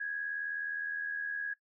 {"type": "tone with amplitude modulation", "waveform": "sine", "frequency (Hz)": 1658, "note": "G#6", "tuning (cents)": -3, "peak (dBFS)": -31, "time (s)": [0, 1.54], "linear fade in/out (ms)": 10, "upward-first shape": "sine", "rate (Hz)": 79.4, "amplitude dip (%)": 55, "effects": ["noise-tail reverb RT60 0.1 s tail -17 dB re dry"]}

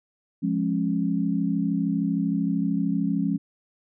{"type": "chord", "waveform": "sine", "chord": "Db major", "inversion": "first", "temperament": "equal with one note detuned", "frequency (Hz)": [174.61, 207.7, 274], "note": ["F3", "Ab3", "Db4"], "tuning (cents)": [0, 0, -20], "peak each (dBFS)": -26, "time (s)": [0.42, 3.38], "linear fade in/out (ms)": 20, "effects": []}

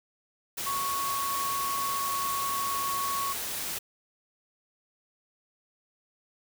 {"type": "tone in noise", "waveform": "sine", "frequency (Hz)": 1108.7, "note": "C#6", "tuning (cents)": 0, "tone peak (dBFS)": -29, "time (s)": [0.66, 3.33], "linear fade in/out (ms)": 10, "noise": "white", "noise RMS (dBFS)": -34, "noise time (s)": [0.57, 3.79], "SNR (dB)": 2, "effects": []}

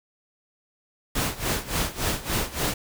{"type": "noise with tremolo", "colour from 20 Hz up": "pink", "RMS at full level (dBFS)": -24, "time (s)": [1.15, 2.74], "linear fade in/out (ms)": 5, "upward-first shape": "sine", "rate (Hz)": 3.5, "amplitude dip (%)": 85, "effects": []}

